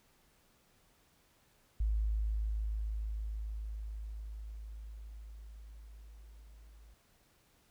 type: tone with level ramp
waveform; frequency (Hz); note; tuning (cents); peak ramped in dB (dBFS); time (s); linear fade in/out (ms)
sine; 53.4; G#1; +49; -28 to -54; 1.8-6.94; 5
effects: pink hiss -69 dBFS RMS until 7.7 s